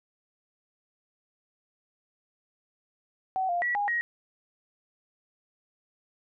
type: tone with pitch steps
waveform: sine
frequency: 756 / 699 / 1937 / 818 / 1889 Hz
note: F#5 / F5 / B6 / G#5 / A#6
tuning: +37 / +1 / -34 / -26 / +22 cents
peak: -25 dBFS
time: 3.36-4.01 s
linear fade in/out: 0 ms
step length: 130 ms
effects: none